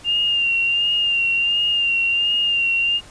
sine tone with vibrato, 2794 Hz, F7, in tune, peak -16 dBFS, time 0.04-3.01 s, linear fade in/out 50 ms, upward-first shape sine, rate 1.4 Hz, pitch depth 34 cents each way, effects pink hiss -44 dBFS RMS until 3.1 s + resampled to 22050 Hz

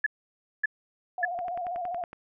sine tone bursts, 1719 Hz, A6, 41 cents flat, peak -21 dBFS, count 3, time 0.04-1.252 s, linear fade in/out 5 ms, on 24 ms, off 570 ms
sine tone with vibrato, 707 Hz, F5, 21 cents sharp, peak -30 dBFS, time 1.18-2.04 s, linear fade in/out 2 ms, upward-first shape square, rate 15 Hz, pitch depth 53 cents each way
click train, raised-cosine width 0.5 ms, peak -27 dBFS, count 9, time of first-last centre 1.39-2.131 s, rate 10.8 Hz
effects none

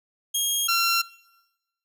15% pulse tone pair in turn, 3256 / 1365.8 Hz, G#7 / F6, -35 / -39 cents, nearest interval octave + minor third, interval 1504 cents, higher first, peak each -15 / -13 dBFS, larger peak second, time 0.34-0.68 / 0.68-1.02 s, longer neither, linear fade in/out 10 ms, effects noise-tail reverb RT60 1.0 s tail -21 dB re dry

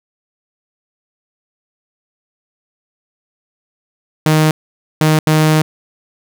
sawtooth tone bursts at uneven times, 155.56 Hz, D#3, in tune, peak -5 dBFS, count 3, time 4.26-4.51 / 5.01-5.19 / 5.27-5.62 s, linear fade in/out 2 ms, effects none

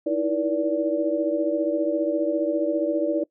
sine tone cluster, 316.3 / 331.1 / 480.5 / 578 Hz, D#4 / E4 / B4 / D5, +29 / +8 / -48 / -28 cents, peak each -26 / -27 / -30 / -24 dBFS, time 0.06-3.24 s, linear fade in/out 10 ms, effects noise-tail reverb RT60 0.1 s tail -22 dB re dry

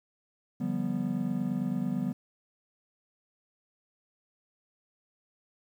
triangle chord, G dominant seventh, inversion second, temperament just, 147 / 176.4 / 196 / 245 Hz, D3 / F3 / G3 / B3, +2 / +18 / 0 / -14 cents, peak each -35 / -33 / -31 / -30 dBFS, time 0.6-2.13 s, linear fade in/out 10 ms, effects 10-bit

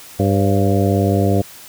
harmonic tone with a mistuned harmonic, 98.8 Hz, G2, 14 cents sharp, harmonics 1 / 2 / 3 / 4 / 5 / 6 / 7, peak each -16 / -19 / -21 / -22 / -23 / -24 / -24 dBFS, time 0.19-1.42 s, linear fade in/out 10 ms, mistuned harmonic 6, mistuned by -64 cents, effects white hiss -39 dBFS RMS until 1.68 s

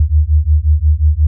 sine beating tone pair, 73.42 / 79.02 Hz, D2 / D#2, 0 / +27 cents, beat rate 5.6 Hz, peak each -11 dBFS, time 0-1.27 s, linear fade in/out 5 ms, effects none

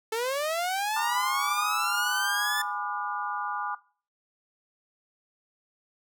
sawtooth linear sweep, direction up, 434.4 to 1760 Hz, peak -23 dBFS, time 0.12-2.62 s, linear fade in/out 5 ms
sine chord, G# diminished seventh, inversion none, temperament just, 830.6 / 996.7 / 1196.1 / 1435.3 Hz, G#5 / B5 / D6 / F6, 0 / +16 / +31 / +47 cents, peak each -34 / -36 / -33 / -35 dBFS, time 0.96-3.75 s, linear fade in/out 5 ms
effects noise-tail reverb RT60 0.4 s tail -20 dB re dry

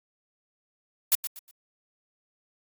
blue noise with echo, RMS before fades -20 dBFS, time 1.12-1.15 s, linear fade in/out 0 ms, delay 120 ms, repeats 3, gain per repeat -11 dB, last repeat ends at 1.51 s, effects Opus 48 kbps

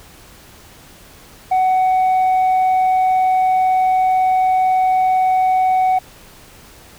sine tone, 747 Hz, F#5, 16 cents sharp, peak -9 dBFS, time 1.51-5.99 s, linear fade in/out 10 ms, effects tanh soft clip ceiling -11 dBFS + pink hiss -43 dBFS RMS until 6.98 s

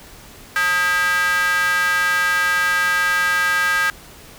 square tone with high-pass filter, 179 Hz, F3, 43 cents sharp, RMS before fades -18 dBFS, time 0.56-3.9 s, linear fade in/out 0 ms, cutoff 1500 Hz, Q 6.9, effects pink hiss -42 dBFS RMS until 4.38 s

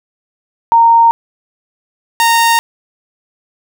sine / sawtooth tone pair in turn, 924 / 924 Hz, A#5 / A#5, -16 / -16 cents, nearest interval unison, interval 0 cents, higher neither, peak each -4 dBFS, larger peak neither, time 0.72-1.11 / 2.2-2.59 s, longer neither, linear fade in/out 0 ms, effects none

